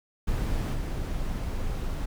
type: noise with level steps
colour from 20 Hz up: brown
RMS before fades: -27 / -30 dBFS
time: 0.27-2.06 s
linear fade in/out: 10 ms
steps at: 0.73 s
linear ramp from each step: 20 ms
effects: none